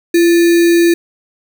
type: tone with sample-and-hold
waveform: sine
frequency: 340 Hz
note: F4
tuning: 46 cents flat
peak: -6 dBFS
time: 0.14-0.94 s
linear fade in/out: 5 ms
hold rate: 2100 Hz
effects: none